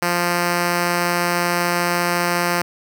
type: tone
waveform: 5% pulse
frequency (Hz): 174.61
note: F3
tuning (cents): 0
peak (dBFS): -6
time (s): 0.02-2.62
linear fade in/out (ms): 5
effects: none